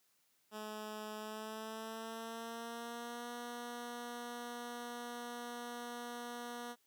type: tone with pitch glide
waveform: 10% pulse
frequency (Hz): 214 to 240.2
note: A3 to B3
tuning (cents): -48 to -48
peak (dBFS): -35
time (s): 0.51-6.76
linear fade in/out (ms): 50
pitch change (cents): +200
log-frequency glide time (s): 1.16-3.29
effects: white hiss -75 dBFS RMS until 6.86 s + high-pass 100 Hz 12 dB/octave